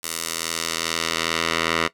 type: tone with band-pass filter sweep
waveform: 10% pulse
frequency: 82.41 Hz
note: E2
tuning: in tune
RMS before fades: -25 dBFS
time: 0.03-1.88 s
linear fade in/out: 10 ms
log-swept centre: 10000 to 2100 Hz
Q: 0.73
effects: noise-tail reverb RT60 0.1 s tail -17 dB re dry